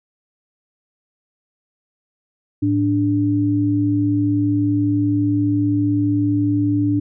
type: tone pair together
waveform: sine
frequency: 108.1 / 292.5 Hz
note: A2 / D4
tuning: -30 / -7 cents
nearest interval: octave + perfect fourth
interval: 1723 cents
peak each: -20 / -16 dBFS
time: 2.62-7 s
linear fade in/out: 10 ms
effects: none